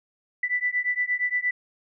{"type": "beating tone pair", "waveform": "sine", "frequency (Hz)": [1976, 1984.6], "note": ["B6", "B6"], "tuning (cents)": [0, 8], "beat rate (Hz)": 8.6, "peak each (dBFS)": -26, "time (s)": [0.43, 1.51], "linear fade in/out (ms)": 5, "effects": []}